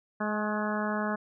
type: harmonic tone with a mistuned harmonic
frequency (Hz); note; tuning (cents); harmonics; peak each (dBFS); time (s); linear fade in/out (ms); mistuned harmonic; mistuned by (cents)
211.1; G#3; +29; 1 / 2 / 3 / 4 / 5 / 6 / 7 / 8; -31 / -38 / -35 / -38 / -37 / -39 / -38 / -39; 0.2-1.16; 10; 5; +24
effects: none